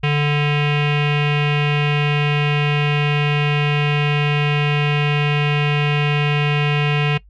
square tone with low-pass filter, 146.83 Hz, D3, in tune, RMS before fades -17 dBFS, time 0.03-7.18 s, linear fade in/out 10 ms, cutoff 2700 Hz, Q 5.9, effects noise-tail reverb RT60 0.1 s tail -20 dB re dry + added 50 Hz sine -44 dBFS peak until 7.29 s

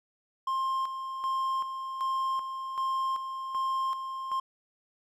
triangle tone with tremolo, 1059 Hz, C6, 21 cents sharp, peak -25 dBFS, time 0.47-4.4 s, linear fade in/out 5 ms, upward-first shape square, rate 1.3 Hz, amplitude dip 55%, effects none

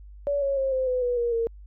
sine tone with pitch steps, 570 / 552.8 / 536.1 / 520 / 504.3 / 489.1 / 474.4 / 460.1 Hz, C#5 / C#5 / C5 / C5 / B4 / B4 / A#4 / A#4, +48 / -5 / +42 / -11 / +36 / -17 / +30 / -23 cents, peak -22 dBFS, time 0.27-1.47 s, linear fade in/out 0 ms, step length 150 ms, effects added 50 Hz sine -42 dBFS peak until 1.66 s

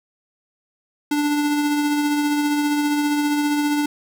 square tone with tremolo, 293.7 Hz, D4, in tune, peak -17 dBFS, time 1.11-3.86 s, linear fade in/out 5 ms, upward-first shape triangle, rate 15 Hz, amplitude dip 35%, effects none

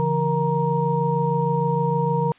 sine tone cluster, 142.2 / 168.7 / 469.3 / 939 Hz, C#3 / E3 / A#4 / A#5, +45 / +40 / +12 / +12 cents, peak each -24 dBFS, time 0-2.32 s, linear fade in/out 0 ms, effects white hiss -54 dBFS RMS until 2.38 s + resampled to 8000 Hz

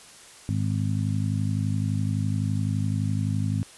harmonic tone, 51.8 Hz, G#1, 4 cents flat, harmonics 2 / 3 / 4 / 5, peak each -25 / -29 / -31 / -33 dBFS, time 0.49-3.63 s, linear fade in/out 0 ms, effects white hiss -48 dBFS RMS until 3.77 s + resampled to 24000 Hz

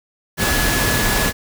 sine tone in noise, 1700 Hz, G#6, 40 cents sharp, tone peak -23 dBFS, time 0.37-1.33 s, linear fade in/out 50 ms, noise pink, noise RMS -18 dBFS, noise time 0.37-1.33 s, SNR -8 dB, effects none

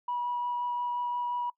sine tone with vibrato, 971 Hz, B5, 30 cents flat, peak -28 dBFS, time 0.08-1.5 s, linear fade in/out 5 ms, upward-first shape sine, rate 5.7 Hz, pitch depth 8 cents each way, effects noise-tail reverb RT60 0.1 s tail -23 dB re dry + tanh soft clip ceiling -24 dBFS

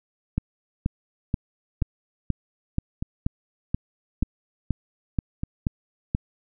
two click trains, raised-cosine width 5 ms, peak -15 / -10 dBFS, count 4 / 13, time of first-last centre 1.82-5.434 / 0.38-6.149 s, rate 0.83 / 2.08 Hz, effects none

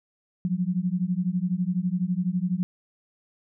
sine beating tone pair, 174.61 / 186.61 Hz, F3 / F#3, 0 / +15 cents, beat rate 12 Hz, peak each -26 dBFS, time 0.45-2.63 s, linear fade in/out 0 ms, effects none

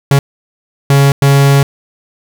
45% pulse tone bursts at uneven times, 139.4 Hz, C#3, 10 cents sharp, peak -5 dBFS, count 3, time 0.11-0.19 / 0.9-1.12 / 1.22-1.63 s, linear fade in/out 2 ms, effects 7-bit

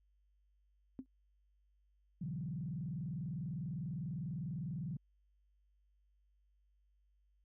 sine tone with exponential decay, 261.6 Hz, C4, in tune, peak -37 dBFS, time 0.99-1.06 s, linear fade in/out 0 ms, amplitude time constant 15 ms
sine tone with vibrato, 155.56 Hz, D#3, in tune, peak -38 dBFS, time 2.21-4.97 s, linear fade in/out 5 ms, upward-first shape square, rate 20 Hz, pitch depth 280 cents each way
effects added 50 Hz sine -70 dBFS peak until 7.44 s

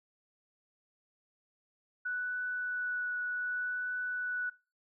sine tone with vibrato, 1480 Hz, F#6, in tune, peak -32 dBFS, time 2.05-4.5 s, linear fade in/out 10 ms, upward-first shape triangle, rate 0.65 Hz, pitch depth 11 cents each way, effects noise-tail reverb RT60 0.3 s tail -20 dB re dry

